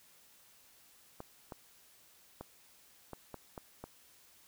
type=clicks; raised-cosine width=1 ms; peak=-29 dBFS; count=7; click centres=1.204 / 1.522 / 2.41 / 3.133 / 3.343 / 3.578 / 3.84 s; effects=white hiss -63 dBFS RMS until 4.47 s